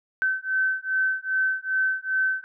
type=beating tone pair; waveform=sine; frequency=1533 / 1535.5 Hz; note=G6 / G6; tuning=-39 / -36 cents; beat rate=2.5 Hz; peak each=-25 dBFS; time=0.22-2.44 s; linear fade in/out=0 ms; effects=none